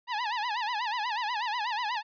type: tone with vibrato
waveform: sawtooth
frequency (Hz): 910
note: A#5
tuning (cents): -42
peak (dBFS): -25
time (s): 0.07-2.03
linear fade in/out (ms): 50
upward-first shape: sine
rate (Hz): 8.2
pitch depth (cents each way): 170
effects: resampled to 11025 Hz